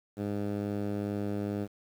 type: tone with band-pass filter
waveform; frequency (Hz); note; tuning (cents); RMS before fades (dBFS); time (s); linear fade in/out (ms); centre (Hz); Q
10% pulse; 102.3; G#2; -26; -33; 0.16-1.68; 50; 210; 0.61
effects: 9-bit